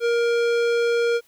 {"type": "tone with tanh clipping", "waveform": "sine", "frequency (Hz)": 470.3, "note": "A#4", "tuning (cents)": 15, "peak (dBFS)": -20, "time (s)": [0, 1.21], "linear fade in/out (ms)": 50, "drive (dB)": 18, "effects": ["white hiss -59 dBFS RMS until 1.27 s"]}